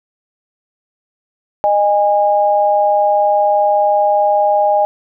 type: tone pair together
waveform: sine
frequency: 614 / 819.1 Hz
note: D#5 / G#5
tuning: -23 / -24 cents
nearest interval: perfect fourth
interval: 499 cents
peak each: -13 / -12 dBFS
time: 1.64-4.85 s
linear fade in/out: 0 ms
effects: none